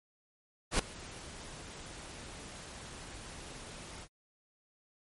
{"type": "noise with ADSR envelope", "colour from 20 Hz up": "pink", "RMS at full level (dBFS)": -27, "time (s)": [0.71, 4.08], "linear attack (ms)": 82, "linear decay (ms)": 4, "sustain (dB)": -20, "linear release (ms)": 57, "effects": ["MP3 48 kbps"]}